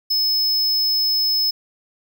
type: tone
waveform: square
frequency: 5200 Hz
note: E8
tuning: 24 cents flat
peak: -17 dBFS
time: 0.1-1.51 s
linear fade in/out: 10 ms
effects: none